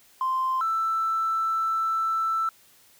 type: tone pair in turn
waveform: triangle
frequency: 1043 / 1325.8 Hz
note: C6 / E6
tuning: -6 / +10 cents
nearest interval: major third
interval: 416 cents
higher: second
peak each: -19 dBFS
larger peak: neither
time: 0.21-0.61 / 0.61-2.49 s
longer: second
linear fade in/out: 2 ms
effects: tanh soft clip ceiling -20 dBFS + white hiss -57 dBFS RMS until 2.99 s